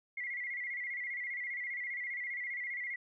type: tone with vibrato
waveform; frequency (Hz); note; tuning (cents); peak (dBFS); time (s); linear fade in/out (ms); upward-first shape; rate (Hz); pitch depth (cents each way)
sine; 2052; C7; -34; -36; 0.17-2.96; 5; square; 15; 73
effects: none